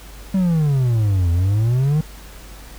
triangle exponential two-way sweep, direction down then up, 196 to 83.6 to 158.6 Hz, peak -12 dBFS, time 0.34-2.01 s, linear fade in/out 5 ms, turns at 1.31 s, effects added 50 Hz sine -37 dBFS peak until 2.78 s + pink hiss -42 dBFS RMS until 2.78 s

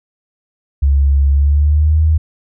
sine tone with pitch glide, 69.6 to 78.58 Hz, C#2 to D#2, +8 to +18 cents, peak -8 dBFS, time 0.82-2.18 s, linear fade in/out 10 ms, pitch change +210 cents, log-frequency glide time 1.31-2.01 s, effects none

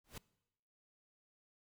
pink noise with exponential growth, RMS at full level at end -43 dBFS, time 0.04-0.18 s, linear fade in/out 5 ms, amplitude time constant 30 ms, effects noise-tail reverb RT60 0.9 s tail -22 dB re dry

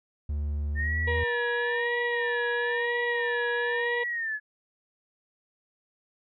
triangle tone with pitch glide, 73.42 to 81 Hz, D2 to E2, 0 to -30 cents, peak -25 dBFS, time 0.29-1.24 s, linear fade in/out 5 ms, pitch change +170 cents, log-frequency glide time 0.74-1.03 s
sine tone with vibrato, 1800 Hz, A6, 39 cents sharp, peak -28 dBFS, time 0.75-4.4 s, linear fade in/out 50 ms, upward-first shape sine, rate 1 Hz, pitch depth 130 cents each way
harmonic tone, 478 Hz, A#4, 43 cents sharp, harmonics 1 / 2 / 4 / 5 / 6 / 7 / 8, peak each -29 / -35 / -41 / -43 / -45 / -46 / -47 dBFS, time 1.07-4.04 s, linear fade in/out 10 ms
effects none

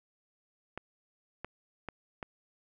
clicks, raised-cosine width 0.5 ms, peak -23 dBFS, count 4, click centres 0.776 / 1.446 / 1.887 / 2.228 s, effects none

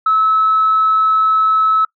sine tone, 1298 Hz, E6, 27 cents flat, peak -9 dBFS, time 0.06-1.85 s, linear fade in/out 5 ms, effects noise-tail reverb RT60 0.1 s tail -24 dB re dry + tanh soft clip ceiling -5 dBFS

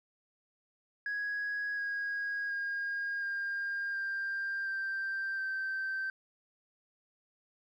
sine tone with pitch steps, 1661.2 / 1643.1 / 1625.1 / 1607.4 / 1589.9 / 1572.5 / 1555.3 Hz, G#6 / G#6 / G#6 / G6 / G6 / G6 / G6, 0 / -19 / -38 / +43 / +24 / +5 / -14 cents, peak -31 dBFS, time 1.06-6.1 s, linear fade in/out 2 ms, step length 720 ms, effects tanh soft clip ceiling -30 dBFS + 12-bit

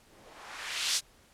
violet noise with low-pass filter sweep, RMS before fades -35 dBFS, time 0.07-1.01 s, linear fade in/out 50 ms, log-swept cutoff 280 to 5700 Hz, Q 1.1, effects pink hiss -61 dBFS RMS until 1.33 s + low-pass 12000 Hz 12 dB/octave

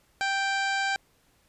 harmonic tone with a mistuned harmonic, 784 Hz, G5, in tune, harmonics 1 / 2 / 3 / 4 / 5 / 6 / 7 / 8 / 9 / 10, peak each -29 / -28 / -34 / -39 / -40 / -39 / -47 / -50 / -44 / -49 dBFS, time 0.21-0.96 s, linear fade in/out 0 ms, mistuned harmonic 7, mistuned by -19 cents, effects pink hiss -65 dBFS RMS until 1.48 s + resampled to 32000 Hz

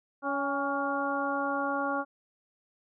harmonic tone with a mistuned harmonic, 280.7 Hz, C#4, 22 cents sharp, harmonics 1 / 2 / 3 / 4 / 5, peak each -34 / -34 / -34 / -34 / -34 dBFS, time 0.22-2.05 s, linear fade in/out 50 ms, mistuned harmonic 3, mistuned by -36 cents, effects none

